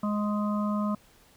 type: harmonic tone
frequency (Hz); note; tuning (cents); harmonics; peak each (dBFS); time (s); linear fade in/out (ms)
208.3; G#3; +5; 1 / 3 / 5 / 6; -26 / -36 / -36 / -37; 0.03-0.95; 5
effects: pink hiss -59 dBFS RMS until 1.36 s